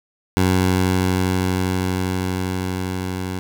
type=tone with level ramp; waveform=15% pulse; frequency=92.5 Hz; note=F#2; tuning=in tune; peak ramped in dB=-8 to -18 dBFS; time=0.37-3.39 s; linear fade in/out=0 ms; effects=none